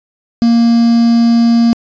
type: tone with quantisation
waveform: triangle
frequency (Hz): 233.1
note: A#3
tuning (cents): 0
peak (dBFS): -4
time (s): 0.42-1.73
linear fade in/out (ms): 0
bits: 4
effects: resampled to 16000 Hz